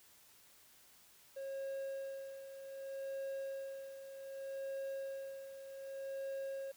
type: tone with tremolo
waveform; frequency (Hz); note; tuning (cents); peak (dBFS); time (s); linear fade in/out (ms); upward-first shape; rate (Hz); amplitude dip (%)
triangle; 543; C#5; -36; -37; 1.36-6.72; 10; sine; 0.65; 65
effects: white hiss -64 dBFS RMS until 6.76 s